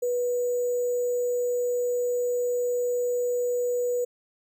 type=tone with sample-and-hold; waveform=sine; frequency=489.5 Hz; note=B4; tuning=15 cents flat; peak=-23 dBFS; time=0.02-4.05 s; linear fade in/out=10 ms; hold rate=7350 Hz; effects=none